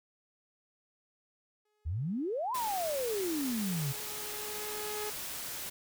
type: tone with exponential growth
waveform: sawtooth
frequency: 421.7 Hz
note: G#4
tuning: 26 cents sharp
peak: -32 dBFS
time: 1.65-5.1 s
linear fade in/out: 5 ms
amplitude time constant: 750 ms
type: exponential two-way sweep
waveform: sine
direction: up then down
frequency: 70.3 to 1046.5 to 130.3 Hz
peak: -31 dBFS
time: 1.85-3.93 s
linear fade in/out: 20 ms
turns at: 2.54 s
type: noise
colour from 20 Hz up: white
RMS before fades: -40 dBFS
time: 2.54-5.7 s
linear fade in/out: 10 ms
effects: none